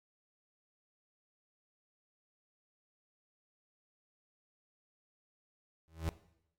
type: tone with exponential growth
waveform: 35% pulse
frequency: 81.2 Hz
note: E2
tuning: 26 cents flat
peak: -27 dBFS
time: 5.88-6.09 s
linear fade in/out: 0 ms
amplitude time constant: 45 ms
effects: noise-tail reverb RT60 0.8 s tail -18 dB re dry + AAC 64 kbps